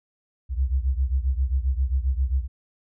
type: beating tone pair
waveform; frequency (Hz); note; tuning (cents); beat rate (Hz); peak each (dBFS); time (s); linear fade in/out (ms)
sine; 63.2 / 70.7; B1 / C#2; +41 / +35; 7.5; -22 / -25; 0.49-2.48; 50
effects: none